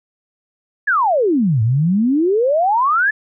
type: exponential two-way sweep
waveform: sine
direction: down then up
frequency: 1760 to 106.1 to 1760 Hz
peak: -12 dBFS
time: 0.87-3.11 s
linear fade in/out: 10 ms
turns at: 1.62 s
effects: none